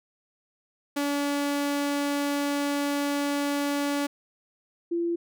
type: tone pair in turn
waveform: sawtooth / sine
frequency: 285.9 / 340.9 Hz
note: D4 / F4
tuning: -46 / -42 cents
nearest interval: minor third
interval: 304 cents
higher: second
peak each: -21 / -24 dBFS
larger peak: first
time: 0.96-4.07 / 4.91-5.16 s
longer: first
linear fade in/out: 10 ms
effects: none